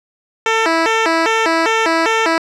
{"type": "tone with vibrato", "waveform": "10% pulse", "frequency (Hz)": 383.3, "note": "G4", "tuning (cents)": -39, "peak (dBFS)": -4, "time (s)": [0.46, 2.38], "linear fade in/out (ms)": 2, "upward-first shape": "square", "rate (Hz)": 2.5, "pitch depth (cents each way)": 270, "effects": ["low-pass 5000 Hz 12 dB/octave"]}